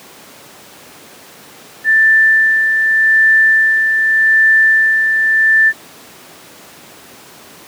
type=tone with tremolo; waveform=sine; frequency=1770 Hz; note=A6; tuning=10 cents sharp; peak=-6 dBFS; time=1.84-5.73 s; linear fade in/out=50 ms; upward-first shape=sine; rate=0.84 Hz; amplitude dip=40%; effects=pink hiss -38 dBFS RMS until 7.67 s + high-pass 200 Hz 12 dB/octave